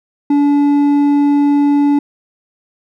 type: tone with hard clipping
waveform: sine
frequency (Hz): 287.3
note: D4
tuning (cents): -38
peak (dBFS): -10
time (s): 0.3-1.99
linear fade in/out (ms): 5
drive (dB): 5
effects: none